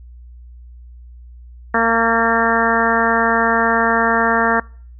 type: harmonic tone with a mistuned harmonic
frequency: 229.1 Hz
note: A#3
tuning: 30 cents flat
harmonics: 1 / 2 / 3 / 4 / 5 / 6 / 7 / 8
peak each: -21 / -21 / -21 / -21 / -21 / -21 / -21 / -21 dBFS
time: 1.74-4.6 s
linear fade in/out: 5 ms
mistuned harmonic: 8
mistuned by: -17 cents
effects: noise-tail reverb RT60 0.5 s tail -26 dB re dry + added 60 Hz sine -36 dBFS peak until 4.99 s